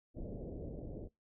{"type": "low-pass noise", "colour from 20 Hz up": "pink", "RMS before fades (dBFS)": -44, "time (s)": [0.14, 1.09], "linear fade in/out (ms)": 50, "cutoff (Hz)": 610, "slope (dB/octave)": 48, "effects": ["noise-tail reverb RT60 0.2 s tail -23 dB re dry"]}